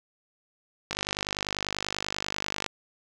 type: click train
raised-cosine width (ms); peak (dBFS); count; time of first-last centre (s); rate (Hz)
0.2; -11; 89; 0.91-2.663; 50.2
effects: none